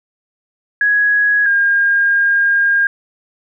sine tone pair in turn, 1667 / 1614.9 Hz, G#6 / G#6, +6 / -49 cents, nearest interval minor second, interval 55 cents, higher first, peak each -10 dBFS, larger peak neither, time 0.81-1.46 / 1.46-2.87 s, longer second, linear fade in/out 2 ms, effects none

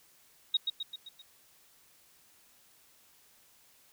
sine tone with echo, 3777 Hz, A#7, 22 cents sharp, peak -23 dBFS, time 0.54-0.57 s, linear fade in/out 5 ms, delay 130 ms, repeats 5, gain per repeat -5 dB, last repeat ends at 1.22 s, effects white hiss -63 dBFS RMS until 3.92 s

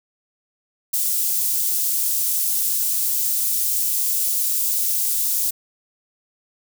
white high-pass noise, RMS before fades -21 dBFS, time 0.93-5.51 s, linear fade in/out 10 ms, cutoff 7700 Hz, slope 12 dB/octave, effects none

